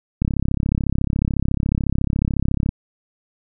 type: click train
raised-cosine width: 5 ms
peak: -7 dBFS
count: 85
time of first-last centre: 0.22-2.691 s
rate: 34 Hz
effects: none